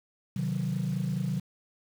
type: chord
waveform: sine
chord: C diminished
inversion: none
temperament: equal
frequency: 130.81 / 155.56 / 185 Hz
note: C3 / Eb3 / Gb3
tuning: 0 / 0 / 0 cents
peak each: -31 / -31 / -30 dBFS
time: 0.36-1.4 s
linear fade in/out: 5 ms
effects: tanh soft clip ceiling -22 dBFS + 8-bit